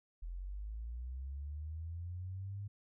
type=linear sweep; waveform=sine; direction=up; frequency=41.29 to 102.5 Hz; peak=-40 dBFS; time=0.22-2.68 s; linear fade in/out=10 ms; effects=none